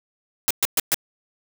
white noise bursts, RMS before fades -19 dBFS, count 4, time 0.48-0.944 s, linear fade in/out 0 ms, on 26 ms, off 120 ms, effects none

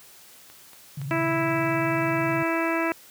clicks, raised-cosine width 0.3 ms, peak -31 / -32 / -27 dBFS, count 3, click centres 0.5 / 0.733 / 1.016 s
sine tone with vibrato, 138.59 Hz, C#3, in tune, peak -29 dBFS, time 0.97-2.43 s, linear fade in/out 5 ms, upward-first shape square, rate 19 Hz, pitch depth 110 cents each way
harmonic tone, 329.6 Hz, E4, in tune, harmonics 1 / 2 / 3 / 4 / 5 / 6 / 7 / 8, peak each -26 / -29 / -31 / -32 / -33 / -34 / -34 / -35 dBFS, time 1.11-2.92 s, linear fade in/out 0 ms
effects white hiss -50 dBFS RMS until 3.1 s + high-pass 80 Hz 12 dB/octave

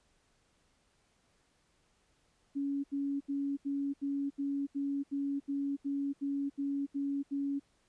sine tone bursts, 280 Hz, C#4, 18 cents sharp, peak -31 dBFS, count 14, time 2.55-7.598 s, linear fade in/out 20 ms, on 290 ms, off 76 ms, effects pink hiss -72 dBFS RMS until 7.88 s + resampled to 22050 Hz

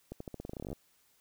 accelerating click train, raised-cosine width 2 ms, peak -27 dBFS, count 17, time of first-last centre 0.12-0.729 s, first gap 84 ms, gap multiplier 0.88, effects white hiss -69 dBFS RMS until 1.2 s

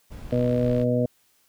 brown noise, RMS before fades -38 dBFS, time 0.1-0.85 s, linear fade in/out 20 ms
click train, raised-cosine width 0.3 ms, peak -27 dBFS, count 31, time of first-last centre 0.31-0.815 s, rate 59.4 Hz
harmonic tone, 123 Hz, B2, 7 cents flat, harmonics 1 / 2 / 3 / 4 / 5, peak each -25 / -24 / -36 / -25 / -27 dBFS, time 0.32-1.06 s, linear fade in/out 5 ms
effects white hiss -64 dBFS RMS until 1.48 s

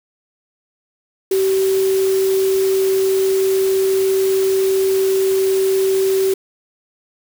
sine tone in noise, 383.7 Hz, G4, 37 cents flat, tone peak -13 dBFS, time 1.31-6.34 s, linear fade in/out 5 ms, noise white, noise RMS -29 dBFS, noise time 1.31-6.34 s, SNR +13 dB, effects none

